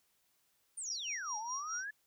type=exponential two-way sweep; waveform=sine; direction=down then up; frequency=9520 to 830.6 to 1742 Hz; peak=-39 dBFS; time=0.77-1.91 s; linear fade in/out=10 ms; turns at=1.37 s
type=tone with tremolo; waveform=sine; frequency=5700 Hz; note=F8; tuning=34 cents sharp; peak=-37 dBFS; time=0.85-1.86 s; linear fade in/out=50 ms; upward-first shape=sine; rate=4.7 Hz; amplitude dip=85%
effects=white hiss -75 dBFS RMS until 2.06 s